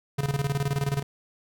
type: tone with tremolo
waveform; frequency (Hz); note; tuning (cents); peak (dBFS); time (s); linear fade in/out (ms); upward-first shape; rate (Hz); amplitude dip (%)
square; 140; C#3; +18; -23; 0.18-1.03; 10; square; 19; 75
effects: none